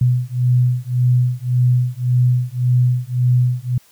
sine beating tone pair, 123.47 / 125.27 Hz, B2 / B2, 0 / +25 cents, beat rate 1.8 Hz, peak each -16 dBFS, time 0.01-3.78 s, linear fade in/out 5 ms, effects white hiss -52 dBFS RMS until 3.91 s

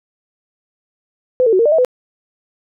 sine tone with pitch steps, 507 / 450.7 / 373.7 / 461.8 / 596 / 644 / 502 Hz, B4 / A4 / F#4 / A#4 / D5 / E5 / B4, +45 / +42 / +17 / -16 / +25 / -41 / +28 cents, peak -9 dBFS, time 1.4-1.848 s, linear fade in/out 0 ms, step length 64 ms, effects none

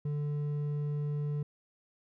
sine tone with hard clipping, 146.83 Hz, D3, in tune, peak -32 dBFS, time 0.05-1.43 s, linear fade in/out 5 ms, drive 5 dB, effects none

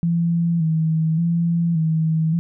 sine tone with vibrato, 164.4 Hz, E3, 4 cents flat, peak -16 dBFS, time 0.03-2.39 s, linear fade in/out 0 ms, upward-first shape square, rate 0.87 Hz, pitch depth 49 cents each way, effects none

